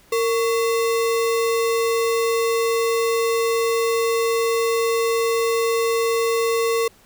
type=tone with sample-and-hold; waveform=sine; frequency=459.4 Hz; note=A#4; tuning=25 cents flat; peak=-17 dBFS; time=0.12-6.88 s; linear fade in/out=5 ms; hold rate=1575 Hz; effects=pink hiss -53 dBFS RMS until 7.05 s